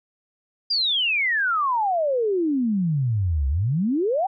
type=exponential two-way sweep; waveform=sine; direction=down then up; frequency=4902 to 65 to 806 Hz; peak=-19 dBFS; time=0.7-4.27 s; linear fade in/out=10 ms; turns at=3.48 s; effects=none